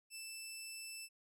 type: tone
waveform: 15% pulse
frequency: 2647 Hz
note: E7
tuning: 7 cents sharp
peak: -39 dBFS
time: 0.1-1.09 s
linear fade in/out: 50 ms
effects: none